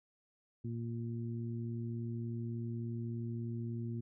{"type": "harmonic tone", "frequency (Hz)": 116.54, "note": "A#2", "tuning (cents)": 0, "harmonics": [1, 2, 3], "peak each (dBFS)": [-38, -42, -48], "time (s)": [0.64, 4.01], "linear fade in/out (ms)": 10, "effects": []}